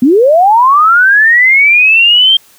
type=linear sweep; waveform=sine; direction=up; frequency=231.7 to 3189 Hz; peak=-3 dBFS; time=0.02-2.37 s; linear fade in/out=5 ms; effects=white hiss -44 dBFS RMS until 2.58 s + high-pass 80 Hz 12 dB/octave